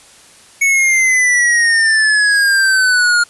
square exponential sweep, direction down, 2223 to 1416 Hz, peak -10 dBFS, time 0.61-3.24 s, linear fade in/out 10 ms, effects white hiss -43 dBFS RMS until 3.29 s + resampled to 24000 Hz

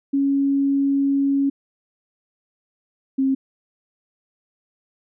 sine tone pair in turn, 277.2 / 267.9 Hz, C#4 / C4, 0 / +41 cents, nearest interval minor second, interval 59 cents, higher first, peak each -16 dBFS, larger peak neither, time 0.13-1.5 / 3.18-3.35 s, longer first, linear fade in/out 10 ms, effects none

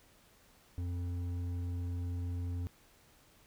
sine tone with hard clipping, 88 Hz, F2, 14 cents sharp, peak -36 dBFS, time 0.78-2.67 s, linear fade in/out 0 ms, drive 7 dB, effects pink hiss -64 dBFS RMS until 3.46 s

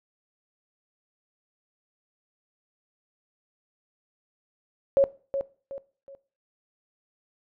sine tone with echo, 550 Hz, C#5, 14 cents flat, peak -15 dBFS, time 4.97-5.04 s, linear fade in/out 0 ms, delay 370 ms, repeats 3, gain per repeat -9 dB, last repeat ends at 6.15 s, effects noise-tail reverb RT60 0.4 s tail -19 dB re dry

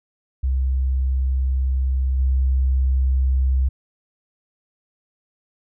sine tone with level steps, 65.41 Hz, C2, in tune, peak -17 / -15 dBFS, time 0.43-3.69 s, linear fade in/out 10 ms, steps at 2.18 s, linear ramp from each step 20 ms, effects none

